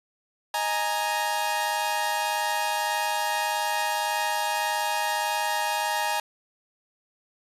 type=chord; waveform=sawtooth; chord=D# suspended fourth; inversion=none; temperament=equal; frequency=622.3 / 830.6 / 932.3 Hz; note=D#5 / G#5 / A#5; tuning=0 / 0 / 0 cents; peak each=-30 / -24 / -24 dBFS; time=0.54-6.2 s; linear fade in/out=2 ms; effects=resampled to 32000 Hz